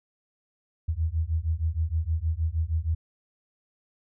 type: beating tone pair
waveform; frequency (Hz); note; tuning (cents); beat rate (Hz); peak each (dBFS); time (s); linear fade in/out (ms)
sine; 77.78 / 84.18; D#2 / E2; 0 / +37; 6.4; -27; 0.88-2.95; 10
effects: none